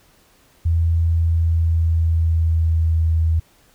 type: tone with pitch glide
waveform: sine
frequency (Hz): 83 to 81.06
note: E2 to E2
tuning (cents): +12 to -29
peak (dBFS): -14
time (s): 0.65-3.4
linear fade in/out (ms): 10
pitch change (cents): -41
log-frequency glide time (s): 1.04-3.08
effects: pink hiss -55 dBFS RMS until 3.74 s